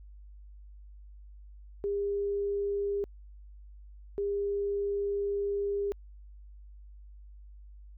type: tone bursts at uneven times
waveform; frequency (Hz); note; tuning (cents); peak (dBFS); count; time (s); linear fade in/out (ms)
sine; 403.3; G4; +49; -28; 2; 1.84-3.04 / 4.18-5.92; 0
effects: added 50 Hz sine -47 dBFS peak until 7.97 s